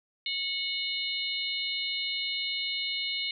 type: harmonic tone with a mistuned harmonic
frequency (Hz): 732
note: F#5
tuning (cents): -19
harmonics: 3 / 4 / 5 / 6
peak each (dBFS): -35 / -35 / -35 / -35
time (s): 0.26-3.31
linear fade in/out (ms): 2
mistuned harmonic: 6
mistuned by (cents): -95
effects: none